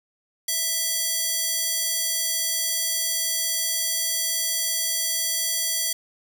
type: tone with high-pass filter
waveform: square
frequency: 659.3 Hz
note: E5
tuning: in tune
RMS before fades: -25 dBFS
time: 0.48-5.93 s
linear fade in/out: 5 ms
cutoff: 5300 Hz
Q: 0.7
effects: none